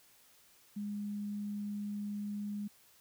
sine tone, 205.7 Hz, G#3, 16 cents flat, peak -36 dBFS, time 0.76-2.68 s, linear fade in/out 10 ms, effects white hiss -64 dBFS RMS until 3 s

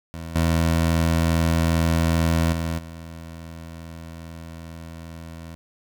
20% pulse tone with level steps, 82.41 Hz, E2, in tune, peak -27 / -13 / -19 / -31 dBFS, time 0.14-5.55 s, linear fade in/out 0 ms, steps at 0.35 / 2.52 / 2.78 s, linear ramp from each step 10 ms, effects none

